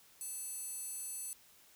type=tone with high-pass filter; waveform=square; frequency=880 Hz; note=A5; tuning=in tune; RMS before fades=-43 dBFS; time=0.21-1.33 s; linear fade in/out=0 ms; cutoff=8900 Hz; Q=5; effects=white hiss -63 dBFS RMS until 1.75 s